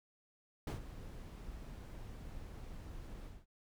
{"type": "noise with ADSR envelope", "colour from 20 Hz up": "brown", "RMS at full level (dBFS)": -35, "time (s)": [0.67, 3.46], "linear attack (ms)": 4, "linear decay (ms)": 120, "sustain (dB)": -13, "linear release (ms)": 210, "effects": []}